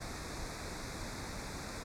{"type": "band-stop noise", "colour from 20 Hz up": "pink", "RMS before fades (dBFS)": -42, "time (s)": [0, 1.84], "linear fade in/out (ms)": 20, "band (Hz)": [2500, 3600], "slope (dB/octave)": 96, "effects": ["low-pass 8000 Hz 12 dB/octave"]}